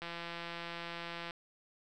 click train, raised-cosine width 0.3 ms, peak -26 dBFS, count 220, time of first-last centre 0.02-1.308 s, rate 170 Hz, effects none

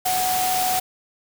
sine tone in noise, 740 Hz, F#5, in tune, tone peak -21 dBFS, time 0.05-0.8 s, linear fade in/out 10 ms, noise white, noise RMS -25 dBFS, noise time 0.05-0.8 s, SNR +1 dB, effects none

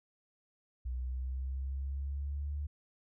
sine linear sweep, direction up, 61.74 to 73.42 Hz, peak -34 dBFS, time 0.85-2.67 s, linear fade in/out 10 ms, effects none

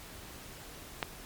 click, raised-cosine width 0.3 ms, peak -14 dBFS, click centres 1.028 s, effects pink hiss -48 dBFS RMS until 1.25 s + MP3 96 kbps

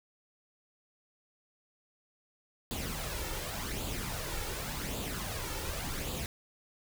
pink noise with flanger, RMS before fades -37 dBFS, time 2.71-6.26 s, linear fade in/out 0 ms, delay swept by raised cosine 0.26 to 2.26 ms, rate 0.88 Hz, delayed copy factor +0.55, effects none

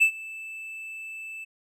triangle tone with ADSR envelope, 2637 Hz, E7, in tune, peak -12 dBFS, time 0-1.45 s, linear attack 21 ms, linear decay 87 ms, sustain -22 dB, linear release 16 ms, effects none

